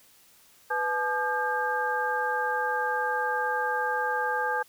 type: tone cluster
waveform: sine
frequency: 496.2 / 857 / 1208 / 1597 Hz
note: B4 / A5 / D6 / G6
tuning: +8 / -46 / +48 / +32 cents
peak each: -32 / -29 / -34 / -29 dBFS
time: 0.7-4.63 s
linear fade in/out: 10 ms
effects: white hiss -58 dBFS RMS until 4.68 s